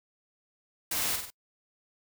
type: noise with echo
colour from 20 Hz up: white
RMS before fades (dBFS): -31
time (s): 0.91-1.16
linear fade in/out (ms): 5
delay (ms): 48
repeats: 3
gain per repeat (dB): -5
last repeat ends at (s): 1.304
effects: noise-tail reverb RT60 0.1 s tail -26 dB re dry